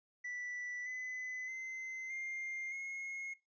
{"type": "tone with pitch steps", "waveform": "triangle", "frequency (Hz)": [1969, 2015, 2062, 2110, 2160], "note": ["B6", "B6", "C7", "C7", "C#7"], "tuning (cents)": [-6, 34, -26, 14, -45], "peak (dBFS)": -39, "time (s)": [0.24, 3.34], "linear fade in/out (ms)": 10, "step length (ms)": 620, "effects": ["noise-tail reverb RT60 0.2 s tail -17 dB re dry", "resampled to 16000 Hz"]}